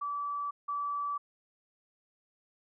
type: tone pair in turn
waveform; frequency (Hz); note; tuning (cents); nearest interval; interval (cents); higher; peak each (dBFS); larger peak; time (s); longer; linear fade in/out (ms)
sine; 1154 / 1154; D6 / D6; -31 / -31; unison; 0; neither; -32 / -31; second; 0.01-0.51 / 0.68-1.18; neither; 10
effects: none